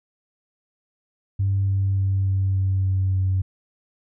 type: tone with pitch steps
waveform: sine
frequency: 98 / 97.38 / 96.76 / 96.15 / 95.54 / 94.94 / 94.33 Hz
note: G2 / G2 / G2 / G2 / G2 / F#2 / F#2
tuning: 0 / -11 / -22 / -33 / -44 / +45 / +34 cents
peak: -17 dBFS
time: 1.39-3.42 s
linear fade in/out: 10 ms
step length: 290 ms
effects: tanh soft clip ceiling -14 dBFS